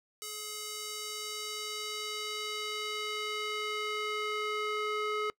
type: tone with band-pass filter sweep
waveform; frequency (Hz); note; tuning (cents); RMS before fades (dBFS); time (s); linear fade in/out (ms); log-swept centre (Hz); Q
square; 424.4; G#4; +38; -36; 0.22-5.3; 0; 8700 to 1400; 0.85
effects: noise-tail reverb RT60 0.1 s tail -23 dB re dry